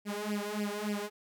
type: tone with flanger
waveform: sawtooth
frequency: 207.7 Hz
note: G#3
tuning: in tune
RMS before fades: -35 dBFS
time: 0.05-1.1 s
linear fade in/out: 50 ms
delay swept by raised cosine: 0.38 to 2.88 ms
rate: 3.5 Hz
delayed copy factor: +1
effects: none